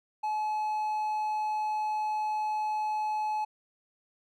triangle tone, 855 Hz, A5, 50 cents flat, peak -26 dBFS, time 0.23-3.45 s, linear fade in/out 10 ms, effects none

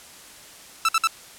sawtooth tone bursts, 1323 Hz, E6, 6 cents sharp, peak -13 dBFS, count 3, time 0.85-1.073 s, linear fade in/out 2 ms, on 37 ms, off 56 ms, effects white hiss -45 dBFS RMS until 1.38 s + low-pass 11000 Hz 12 dB/octave

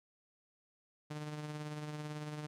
sawtooth tone with tremolo, 150.6 Hz, D3, 44 cents sharp, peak -35 dBFS, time 1.1-2.47 s, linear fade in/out 10 ms, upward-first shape triangle, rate 18 Hz, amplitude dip 45%, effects low-pass 9000 Hz 12 dB/octave

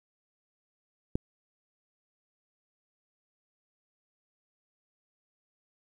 click, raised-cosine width 3 ms, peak -15 dBFS, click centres 1.155 s, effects 9-bit

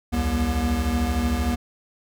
square tone cluster, 65.7 / 78.9 / 240.2 Hz, C2 / D#2 / B3, +8 / +25 / -48 cents, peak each -26 dBFS, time 0.12-1.56 s, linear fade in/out 20 ms, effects none

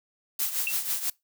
blue noise with tremolo, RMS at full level -26 dBFS, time 0.39-1.1 s, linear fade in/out 5 ms, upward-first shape triangle, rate 6.1 Hz, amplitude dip 75%
sine tone with exponential decay, 2704 Hz, E7, 43 cents sharp, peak -22 dBFS, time 0.67-0.78 s, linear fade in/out 1 ms, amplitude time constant 22 ms
effects noise-tail reverb RT60 0.2 s tail -24 dB re dry

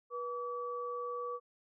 sine tone pair together, 486.2 / 1147.1 Hz, B4 / D6, -27 / -41 cents, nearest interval octave + minor third, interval 1486 cents, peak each -39 / -39 dBFS, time 0.1-1.4 s, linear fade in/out 50 ms, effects none

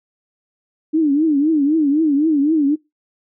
sine tone with vibrato, 299.7 Hz, D4, 35 cents sharp, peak -12 dBFS, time 0.93-2.76 s, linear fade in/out 20 ms, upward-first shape triangle, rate 3.9 Hz, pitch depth 170 cents each way, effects noise-tail reverb RT60 0.2 s tail -23 dB re dry

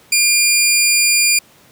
15% pulse tone, 2400 Hz, D7, 37 cents sharp, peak -4 dBFS, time 0.12-1.39 s, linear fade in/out 5 ms, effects pink hiss -48 dBFS RMS until 1.71 s + high-pass 100 Hz 12 dB/octave

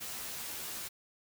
white noise with comb filter, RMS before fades -41 dBFS, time 0-0.89 s, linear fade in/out 20 ms, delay 13 ms, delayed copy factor +1, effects none

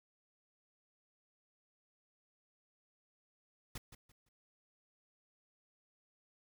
pink noise with echo, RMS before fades -44 dBFS, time 3.75-3.78 s, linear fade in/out 5 ms, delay 170 ms, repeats 3, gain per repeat -11 dB, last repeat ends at 4.29 s, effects none

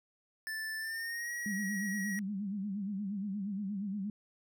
square tone with pitch glide, 1760 to 1908.2 Hz, A6 to A#6, 0 to +40 cents, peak -37 dBFS, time 0.47-2.19 s, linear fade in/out 0 ms, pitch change +140 cents, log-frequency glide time 0.78-1.32 s
sine tone with vibrato, 200 Hz, G3, 35 cents sharp, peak -34 dBFS, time 1.46-4.1 s, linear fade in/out 2 ms, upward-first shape sine, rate 8.5 Hz, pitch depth 100 cents each way
effects none

